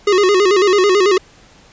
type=tone with vibrato; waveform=square; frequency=389.2 Hz; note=G4; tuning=12 cents flat; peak=-10 dBFS; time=0.07-1.18 s; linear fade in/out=5 ms; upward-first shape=square; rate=9.1 Hz; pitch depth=98 cents each way; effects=pink hiss -46 dBFS RMS until 1.72 s + resampled to 16000 Hz